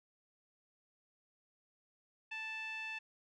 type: tone with low-pass filter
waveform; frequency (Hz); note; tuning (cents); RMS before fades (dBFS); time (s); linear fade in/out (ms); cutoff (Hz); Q
5% pulse; 880; A5; 0; -43; 2.31-2.99; 10; 2400; 6.7
effects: none